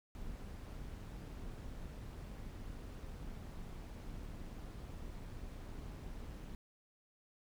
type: noise with amplitude modulation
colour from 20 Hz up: brown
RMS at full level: -45 dBFS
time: 0.15-6.55 s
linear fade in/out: 0 ms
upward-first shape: sine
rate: 207 Hz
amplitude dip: 45%
effects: none